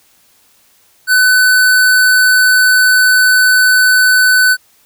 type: tone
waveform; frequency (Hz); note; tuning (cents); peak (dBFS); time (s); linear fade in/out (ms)
square; 1505; F#6; +29; -7; 1.07-4.57; 50
effects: white hiss -51 dBFS RMS until 4.85 s